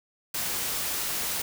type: noise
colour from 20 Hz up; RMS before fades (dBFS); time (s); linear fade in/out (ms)
white; -30; 0.34-1.42; 5
effects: none